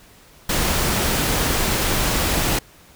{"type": "noise", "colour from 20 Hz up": "pink", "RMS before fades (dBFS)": -20, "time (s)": [0.49, 2.59], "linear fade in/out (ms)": 5, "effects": ["pink hiss -49 dBFS RMS until 2.95 s"]}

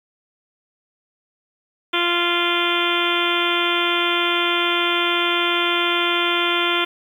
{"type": "harmonic tone", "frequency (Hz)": 346.8, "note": "F4", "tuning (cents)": -12, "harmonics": [1, 2, 3, 4, 5, 6, 7, 8, 9, 10], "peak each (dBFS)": [-24, -30, -26, -24, -32, -28, -26, -30, -25, -26], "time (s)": [1.93, 6.85], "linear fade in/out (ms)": 10, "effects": ["8-bit"]}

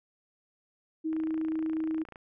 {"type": "tone", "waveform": "sine", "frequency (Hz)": 317.5, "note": "D#4", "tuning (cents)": 35, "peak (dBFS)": -28, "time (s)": [1.04, 2.04], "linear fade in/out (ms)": 20}
{"type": "click train", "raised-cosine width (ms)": 0.5, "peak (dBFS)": -31, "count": 30, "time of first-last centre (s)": [1.13, 2.158], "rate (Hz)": 28.2}
{"effects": []}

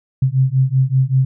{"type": "beating tone pair", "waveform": "sine", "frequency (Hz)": [129.3, 134.5], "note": ["C3", "C3"], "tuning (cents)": [-20, 48], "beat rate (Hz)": 5.2, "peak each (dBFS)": -15, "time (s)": [0.22, 1.25], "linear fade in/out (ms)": 5, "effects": []}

